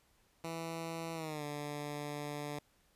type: tone with pitch glide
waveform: 10% pulse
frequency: 164.81 to 146.83 Hz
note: E3 to D3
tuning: 0 to 0 cents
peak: -31 dBFS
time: 0.44-2.59 s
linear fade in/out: 2 ms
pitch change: -200 cents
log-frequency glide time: 1.14-1.44 s
effects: pink hiss -71 dBFS RMS until 2.95 s + resampled to 32000 Hz